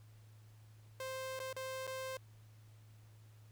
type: tone with dropouts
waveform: sawtooth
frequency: 524 Hz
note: C5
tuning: 2 cents sharp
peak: -37 dBFS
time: 1-2.17 s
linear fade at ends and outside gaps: 2 ms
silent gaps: 1.392-1.4 / 1.529-1.564 / 1.869-1.875 s
effects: added 108 Hz sine -57 dBFS peak until 3.51 s + pink hiss -70 dBFS RMS until 3.51 s